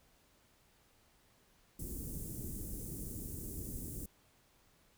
pink band-stop noise, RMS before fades -43 dBFS, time 1.79-4.06 s, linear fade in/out 5 ms, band 360 to 8100 Hz, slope 24 dB/octave, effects pink hiss -69 dBFS RMS until 4.97 s

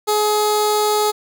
15% pulse tone with notch filter, 422.3 Hz, G#4, 29 cents sharp, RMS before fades -17 dBFS, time 0.07-1.12 s, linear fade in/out 20 ms, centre 1800 Hz, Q 1.1, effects none

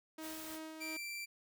sawtooth tone with tremolo, 316.3 Hz, D#4, 29 cents sharp, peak -40 dBFS, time 0.18-0.97 s, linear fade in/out 5 ms, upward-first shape sine, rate 3 Hz, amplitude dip 35%
white noise, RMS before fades -49 dBFS, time 0.2-0.6 s, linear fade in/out 50 ms
sawtooth tone, 2349 Hz, D7, in tune, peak -38 dBFS, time 0.8-1.26 s, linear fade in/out 20 ms
effects none

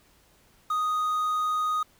triangle tone with quantisation, 1244.5 Hz, D#6, in tune, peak -22 dBFS, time 0.7-1.83 s, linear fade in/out 5 ms, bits 8, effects pink hiss -61 dBFS RMS until 1.99 s

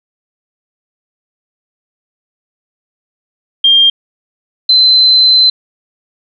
sine tone pair in turn, 3200 / 4065 Hz, G7 / B7, +35 / +49 cents, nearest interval major third, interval 414 cents, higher second, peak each -4 dBFS, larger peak neither, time 3.64-3.9 / 4.69-5.5 s, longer second, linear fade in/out 5 ms, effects none

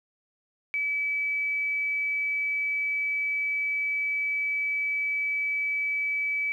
sine tone, 2295 Hz, D7, 40 cents flat, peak -25 dBFS, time 0.74-6.52 s, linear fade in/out 0 ms, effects 10-bit

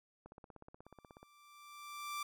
click train, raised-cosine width 1 ms, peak -39 dBFS, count 17, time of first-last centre 0.26-1.23 s, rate 16.5 Hz
sawtooth tone with exponential growth, 1174.7 Hz, D6, in tune, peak -34 dBFS, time 0.85-2.23 s, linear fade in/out 5 ms, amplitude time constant 300 ms
effects none

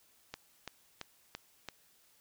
click train, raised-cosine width 0.2 ms, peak -23 dBFS, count 5, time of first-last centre 0.34-1.687 s, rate 2.97 Hz, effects white hiss -67 dBFS RMS until 2.2 s

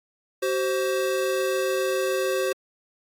square tone pair together, 379.6 / 526 Hz, F#4 / C5, +44 / +9 cents, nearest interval tritone, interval 565 cents, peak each -26 dBFS, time 0.42-2.53 s, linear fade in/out 10 ms, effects AAC 64 kbps

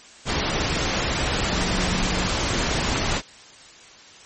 sine tone in noise, 181.9 Hz, F#3, 29 cents flat, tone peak -29 dBFS, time 1.46-2.29 s, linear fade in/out 50 ms, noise pink, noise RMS -23 dBFS, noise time 0.25-3.22 s, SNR -9 dB, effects white hiss -46 dBFS RMS until 4.25 s + MP3 32 kbps

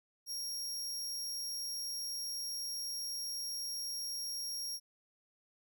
sawtooth tone, 5588 Hz, F8, in tune, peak -35 dBFS, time 0.26-4.8 s, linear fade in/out 50 ms, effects none

